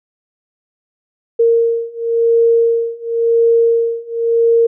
sine beating tone pair, 461.9 / 462.84 Hz, A#4 / A#4, -16 / -12 cents, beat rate 0.94 Hz, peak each -14 / -13 dBFS, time 1.39-4.67 s, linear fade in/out 10 ms, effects none

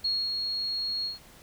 sine tone with ADSR envelope, 4302 Hz, C8, 47 cents sharp, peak -24 dBFS, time 0.04-1.19 s, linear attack 10 ms, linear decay 240 ms, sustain -4 dB, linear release 140 ms, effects pink hiss -53 dBFS RMS until 1.42 s

